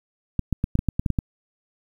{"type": "clicks", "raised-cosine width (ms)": 5, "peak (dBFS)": -9, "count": 10, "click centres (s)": [0.393, 0.527, 0.641, 0.754, 0.791, 0.887, 0.995, 1.062, 1.103, 1.188], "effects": ["8-bit"]}